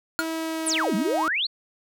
square tone with exponential decay, 1425 Hz, F6, 34 cents sharp, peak -18 dBFS, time 0.19-0.26 s, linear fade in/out 0 ms, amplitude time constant 15 ms
sawtooth tone with pitch glide, 323.8 to 316.8 Hz, E4 to D#4, -31 to +31 cents, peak -23 dBFS, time 0.19-1.28 s, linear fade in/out 0 ms, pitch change -38 cents, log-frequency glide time 0.33-1.09 s
sine exponential two-way sweep, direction down then up, 11840 to 180 to 4526 Hz, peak -22 dBFS, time 0.66-1.47 s, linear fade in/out 10 ms, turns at 0.95 s
effects none

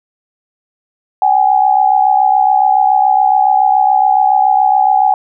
sine tone pair together, 763.5 / 830.6 Hz, G5 / G#5, -46 / 0 cents, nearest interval minor second, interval 146 cents, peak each -10 dBFS, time 1.22-5.14 s, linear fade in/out 2 ms, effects none

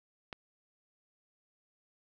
click, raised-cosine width 0.3 ms, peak -24 dBFS, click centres 0.328 s, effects none

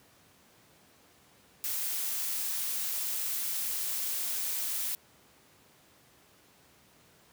blue noise, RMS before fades -33 dBFS, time 1.64-4.95 s, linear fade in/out 0 ms, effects pink hiss -61 dBFS RMS until 7.32 s + high-pass 100 Hz 12 dB/octave

